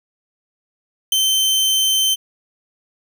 sawtooth tone with ADSR envelope, 3096 Hz, G7, 22 cents flat, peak -9 dBFS, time 1.12-2.16 s, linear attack 3 ms, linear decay 13 ms, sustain -2 dB, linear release 29 ms, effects none

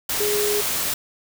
sine tone in noise, 415.3 Hz, G#4, in tune, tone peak -21 dBFS, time 0.2-0.61 s, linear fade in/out 5 ms, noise white, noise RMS -24 dBFS, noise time 0.09-0.94 s, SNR 0 dB, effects none

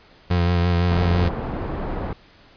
30% pulse tone with vibrato, 87.31 Hz, F2, in tune, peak -14 dBFS, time 0.3-1.29 s, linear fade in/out 10 ms, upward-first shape sine, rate 5.9 Hz, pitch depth 33 cents each way
pink low-pass noise, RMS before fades -27 dBFS, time 0.91-2.13 s, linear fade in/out 2 ms, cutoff 1000 Hz, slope 12 dB/octave
effects pink hiss -51 dBFS RMS until 2.56 s + resampled to 11025 Hz

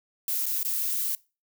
violet noise with dropouts, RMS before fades -28 dBFS, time 0.28-1.15 s, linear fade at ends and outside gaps 1 ms, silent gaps 0.457-0.464 / 0.631-0.649 s, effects noise-tail reverb RT60 0.3 s tail -22 dB re dry

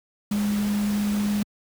sine tone in noise, 206.5 Hz, G#3, 10 cents flat, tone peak -21 dBFS, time 0.31-1.43 s, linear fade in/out 5 ms, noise pink, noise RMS -35 dBFS, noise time 0.31-1.43 s, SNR +11 dB, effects high-pass 60 Hz 12 dB/octave

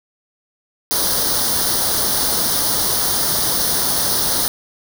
white noise with comb filter, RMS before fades -18 dBFS, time 0.91-4.48 s, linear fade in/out 0 ms, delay 0.2 ms, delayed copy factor +0.8, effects none

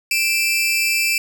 sawtooth tone pair together, 2360 / 2637 Hz, D7 / E7, +8 / 0 cents, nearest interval major second, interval 192 cents, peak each -16 dBFS, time 0.11-1.18 s, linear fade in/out 2 ms, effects none

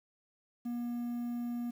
triangle tone with quantisation, 239.6 Hz, A#3, 48 cents sharp, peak -32 dBFS, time 0.65-1.71 s, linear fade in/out 10 ms, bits 10, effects none

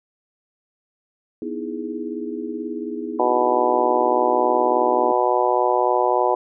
sine chord, E major seventh, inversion second, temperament equal, 246.9 / 311.1 / 329.6 / 415.3 Hz, B3 / D#4 / E4 / G#4, 0 / 0 / 0 / 0 cents, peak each -31 dBFS, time 1.42-5.12 s, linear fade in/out 2 ms
harmonic tone, 123.47 Hz, B2, in tune, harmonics 3 / 4 / 5 / 6 / 7 / 8, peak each -23 / -23 / -23 / -23 / -23 / -23 dBFS, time 3.19-6.35 s, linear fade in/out 5 ms
effects none

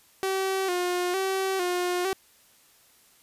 sawtooth tone with vibrato, 370 Hz, F#4, in tune, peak -21 dBFS, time 0.23-2.13 s, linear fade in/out 0 ms, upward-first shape square, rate 1.1 Hz, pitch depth 61 cents each way, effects white hiss -59 dBFS RMS until 3.22 s + resampled to 32000 Hz

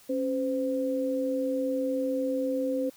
sine tone pair together, 273.4 / 514 Hz, C#4 / C5, -24 / -31 cents, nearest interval major seventh, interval 1093 cents, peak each -29 / -28 dBFS, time 0.09-2.9 s, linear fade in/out 10 ms, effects white hiss -56 dBFS RMS until 2.96 s

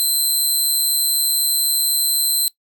10% pulse tone, 4086 Hz, C8, 42 cents flat, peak -9 dBFS, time 0-2.48 s, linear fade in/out 0 ms, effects noise-tail reverb RT60 0.1 s tail -20 dB re dry

